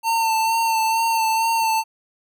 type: tone with vibrato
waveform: square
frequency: 900 Hz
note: A5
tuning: 39 cents sharp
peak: -18 dBFS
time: 0.03-1.84 s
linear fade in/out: 50 ms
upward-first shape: sine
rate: 2.2 Hz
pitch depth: 26 cents each way
effects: none